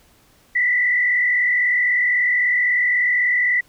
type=tone with frequency modulation; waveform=sine; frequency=1975.5 Hz; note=B6; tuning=in tune; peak=-15 dBFS; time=0.55-3.61 s; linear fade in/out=10 ms; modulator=43.8 Hz; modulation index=1.1; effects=pink hiss -55 dBFS RMS until 3.68 s